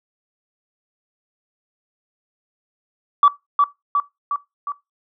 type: tone with echo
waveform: sine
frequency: 1150 Hz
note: D6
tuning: 37 cents flat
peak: -6 dBFS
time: 3.23-3.28 s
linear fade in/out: 2 ms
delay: 360 ms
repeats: 4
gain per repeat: -4 dB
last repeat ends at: 4.72 s
effects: noise-tail reverb RT60 0.2 s tail -19 dB re dry + tanh soft clip ceiling -4 dBFS